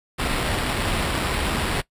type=noise with sample-and-hold; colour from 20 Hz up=pink; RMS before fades=-24 dBFS; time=0.18-1.82 s; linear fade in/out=20 ms; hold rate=6300 Hz; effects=noise-tail reverb RT60 0.1 s tail -19 dB re dry + resampled to 32000 Hz